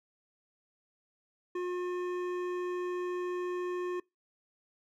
sine tone with hard clipping, 358.6 Hz, F4, 46 cents sharp, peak -34 dBFS, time 1.55-4 s, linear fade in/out 5 ms, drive 12 dB, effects noise-tail reverb RT60 0.2 s tail -24 dB re dry

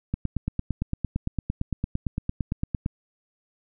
click train, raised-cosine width 5 ms, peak -13 dBFS, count 25, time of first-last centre 0.14-2.861 s, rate 8.82 Hz, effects none

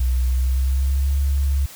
sine tone with pitch glide, 62.8 to 69.28 Hz, B1 to C#2, +30 to 0 cents, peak -16 dBFS, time 0-1.66 s, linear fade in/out 5 ms, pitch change +170 cents, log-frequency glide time 0.25-1.14 s, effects white hiss -41 dBFS RMS until 1.75 s

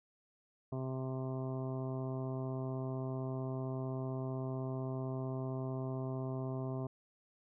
harmonic tone, 130.81 Hz, C3, in tune, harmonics 1 / 2 / 3 / 4 / 5 / 6 / 7 / 8 / 9, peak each -38 / -43 / -44 / -55 / -46 / -57 / -56 / -53 / -62 dBFS, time 0.72-6.87 s, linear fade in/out 5 ms, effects none

